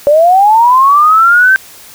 sine linear sweep, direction up, 564 to 1568 Hz, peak -3 dBFS, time 0.07-1.56 s, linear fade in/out 0 ms, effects white hiss -35 dBFS RMS until 1.94 s

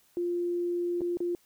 sine tone with dropouts, 349.2 Hz, F4, in tune, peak -27 dBFS, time 0.17-1.35 s, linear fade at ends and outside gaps 1 ms, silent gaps 1.008-1.016 / 1.171-1.204 s, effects white hiss -65 dBFS RMS until 1.45 s

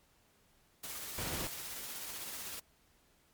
white noise with tremolo, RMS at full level -42 dBFS, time 0.83-2.6 s, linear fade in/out 10 ms, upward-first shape triangle, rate 16 Hz, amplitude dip 30%
pink noise, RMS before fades -39 dBFS, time 1.18-1.47 s, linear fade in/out 0 ms
effects pink hiss -69 dBFS RMS until 3.33 s + MP3 96 kbps

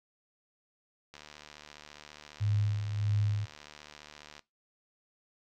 click train, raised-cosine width 0.2 ms, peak -30 dBFS, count 244, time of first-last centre 1.14-4.393 s, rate 74.7 Hz
sine tone with tremolo, 103.83 Hz, G#2, in tune, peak -25 dBFS, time 2.4-3.46 s, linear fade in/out 20 ms, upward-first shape sine, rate 1.6 Hz, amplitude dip 60%
effects noise-tail reverb RT60 0.2 s tail -19 dB re dry

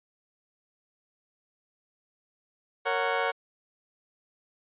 20% pulse chord, F# major, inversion first, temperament just, 462.5 / 555 / 740 Hz, A#4 / C#5 / F#5, -14 / +2 / 0 cents, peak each -25 dBFS, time 2.85-3.32 s, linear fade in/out 20 ms, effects resampled to 8000 Hz

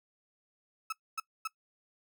35% pulse tone bursts, 1300 Hz, E6, 24 cents flat, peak -31 dBFS, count 3, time 0.9-1.475 s, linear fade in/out 5 ms, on 25 ms, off 250 ms, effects noise-tail reverb RT60 0.1 s tail -20 dB re dry

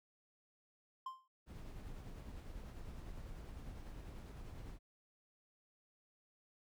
triangle tone with exponential decay, 1046.5 Hz, C6, in tune, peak -37 dBFS, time 1.06-1.28 s, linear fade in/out 5 ms, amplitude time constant 46 ms
brown noise with tremolo, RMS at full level -48 dBFS, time 1.46-4.79 s, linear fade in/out 50 ms, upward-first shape sine, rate 10 Hz, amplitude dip 30%
effects none

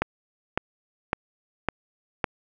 click train, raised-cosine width 0.5 ms, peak -7 dBFS, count 5, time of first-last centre 0.02-2.242 s, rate 1.8 Hz, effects none

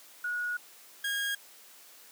sine / 30% pulse tone pair in turn, 1454 / 1632.1 Hz, F#6 / G#6, -31 / -31 cents, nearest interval major second, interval 200 cents, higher second, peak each -30 / -27 dBFS, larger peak second, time 0.24-0.57 / 1.04-1.35 s, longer first, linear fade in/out 5 ms, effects white hiss -54 dBFS RMS until 2.11 s + high-pass 300 Hz 12 dB/octave

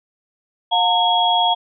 sine tone cluster, 713 / 909 / 3315 Hz, F5 / A#5 / G#7, +36 / -44 / -4 cents, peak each -18 dBFS, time 0.71-1.55 s, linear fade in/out 20 ms, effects none

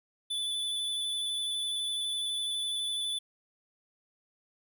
square tone with vibrato, 3482 Hz, A7, 19 cents flat, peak -31 dBFS, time 0.3-3.19 s, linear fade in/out 10 ms, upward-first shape square, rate 12 Hz, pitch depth 10 cents each way, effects none

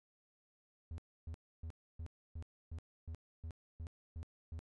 triangle tone bursts, 81 Hz, E2, 30 cents flat, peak -40 dBFS, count 11, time 0.91-4.591 s, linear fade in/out 0 ms, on 71 ms, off 290 ms, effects resampled to 22050 Hz

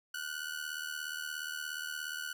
sawtooth ring-modulated tone, 1480 Hz, F#6, in tune, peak -31 dBFS, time 0.14-2.33 s, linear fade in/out 5 ms, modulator 38.5 Hz, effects none

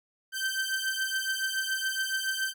sawtooth beating tone pair, 1550 / 1557.1 Hz, G6 / G6, -20 / -12 cents, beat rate 7.1 Hz, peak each -28 dBFS, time 0.32-2.54 s, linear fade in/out 50 ms, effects none

